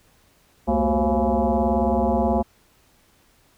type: tone with frequency modulation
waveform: sine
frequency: 235.8 Hz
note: A#3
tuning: 20 cents sharp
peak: -17 dBFS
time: 0.67-2.43 s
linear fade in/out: 20 ms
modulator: 151 Hz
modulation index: 4.1
effects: pink hiss -59 dBFS RMS until 3.57 s